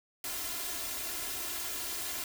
white noise with comb filter, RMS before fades -37 dBFS, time 0.24-2.24 s, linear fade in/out 2 ms, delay 2.9 ms, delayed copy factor +0.95, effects none

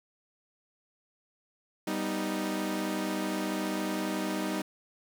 sawtooth chord, G augmented, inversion none, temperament equal, 196 / 246.9 / 311.1 Hz, G3 / B3 / D#4, 0 / 0 / 0 cents, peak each -30 / -34 / -29 dBFS, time 1.87-4.62 s, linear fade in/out 5 ms, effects 9-bit

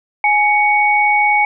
sine tone pair together, 835 / 2232 Hz, G#5 / C#7, +9 / +11 cents, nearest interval octave + perfect fourth, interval 1702 cents, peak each -13 dBFS, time 0.24-1.45 s, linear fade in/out 2 ms, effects none

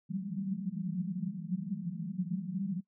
pink band-pass noise, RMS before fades -36 dBFS, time 0.09-2.81 s, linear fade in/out 10 ms, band 170 to 200 Hz, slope 96 dB/octave, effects noise-tail reverb RT60 0.1 s tail -23 dB re dry

